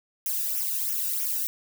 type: noise with flanger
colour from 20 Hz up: violet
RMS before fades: -28 dBFS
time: 0.26-1.47 s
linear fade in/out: 0 ms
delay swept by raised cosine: 0.23 to 0.96 ms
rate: 3.1 Hz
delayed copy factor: -0.8
effects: none